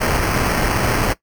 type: noise with sample-and-hold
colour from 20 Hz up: pink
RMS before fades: -18 dBFS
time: 0-1.14 s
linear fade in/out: 20 ms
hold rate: 3675 Hz
effects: noise-tail reverb RT60 0.1 s tail -18 dB re dry